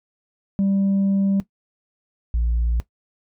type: tone pair in turn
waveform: sine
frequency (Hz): 196.2 / 57.98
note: G3 / A#1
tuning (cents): +2 / -9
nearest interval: octave + major sixth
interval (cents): 2111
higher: first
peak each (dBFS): -14 / -16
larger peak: first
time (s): 0.59-1.4 / 2.34-2.8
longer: first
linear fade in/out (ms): 0
effects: noise-tail reverb RT60 0.1 s tail -17 dB re dry + tanh soft clip ceiling -15 dBFS